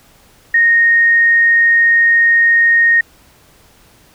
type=tone; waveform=sine; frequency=1857 Hz; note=A#6; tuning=7 cents flat; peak=-7 dBFS; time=0.54-3.01 s; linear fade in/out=5 ms; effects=pink hiss -48 dBFS RMS until 4.14 s